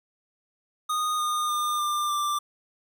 square tone with pitch steps, 1236 / 1221.8 / 1207.8 / 1193.9 / 1180.2 Hz, D#6 / D#6 / D6 / D6 / D6, -12 / -32 / +48 / +28 / +8 cents, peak -25 dBFS, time 0.89-2.39 s, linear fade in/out 10 ms, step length 300 ms, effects 11-bit

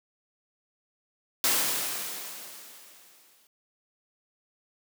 white noise with exponential decay, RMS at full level -23 dBFS, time 1.44-3.47 s, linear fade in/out 1 ms, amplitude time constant 440 ms, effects high-pass 200 Hz 12 dB/octave

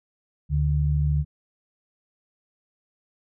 sine tone pair together, 73.4 / 146.8 Hz, D2 / D3, 0 / 0 cents, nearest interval octave, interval 1200 cents, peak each -22 dBFS, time 0.49-1.25 s, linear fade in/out 50 ms, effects none

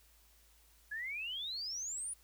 sine exponential sweep, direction up, 1661.2 to 9956 Hz, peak -38 dBFS, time 0.91-2.14 s, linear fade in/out 10 ms, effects added 55 Hz sine -66 dBFS peak until 2.23 s + white hiss -67 dBFS RMS until 2.23 s

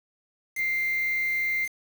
sine tone with quantisation, 2093 Hz, C7, in tune, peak -24 dBFS, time 0.55-1.69 s, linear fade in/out 50 ms, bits 6, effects none

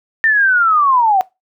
sine linear sweep, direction down, 1817 to 730 Hz, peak -9 dBFS, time 0.24-1.21 s, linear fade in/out 0 ms, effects noise-tail reverb RT60 0.2 s tail -20 dB re dry

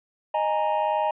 triangle chord, D# suspended fourth, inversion none, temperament equal with one note detuned, 618 / 830.6 / 932.3 Hz, D#5 / G#5 / A#5, -12 / 0 / 0 cents, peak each -24 dBFS, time 0.34-1.11 s, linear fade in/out 5 ms, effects resampled to 8000 Hz

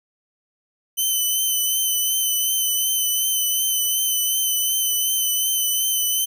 5% pulse tone with vibrato, 3040 Hz, F#7, 46 cents sharp, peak -11 dBFS, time 0.97-6.26 s, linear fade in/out 20 ms, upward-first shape triangle, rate 2.7 Hz, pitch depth 32 cents each way, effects none

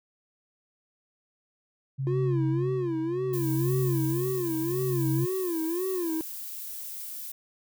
sine tone with tremolo, 134.7 Hz, C#3, 49 cents flat, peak -24 dBFS, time 1.98-5.26 s, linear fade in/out 20 ms, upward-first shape sine, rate 0.69 Hz, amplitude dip 75%
triangle tone with vibrato, 348.2 Hz, F4, 5 cents flat, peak -25 dBFS, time 2.07-6.21 s, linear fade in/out 0 ms, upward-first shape sine, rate 1.9 Hz, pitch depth 150 cents each way
violet noise, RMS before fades -38 dBFS, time 3.33-7.32 s, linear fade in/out 5 ms
effects none

